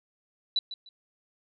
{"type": "tone with echo", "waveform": "sine", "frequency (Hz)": 3951, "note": "B7", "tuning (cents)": 0, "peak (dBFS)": -22, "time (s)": [0.56, 0.59], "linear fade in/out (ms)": 2, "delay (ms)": 150, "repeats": 2, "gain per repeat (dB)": -13, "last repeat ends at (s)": 0.89, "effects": []}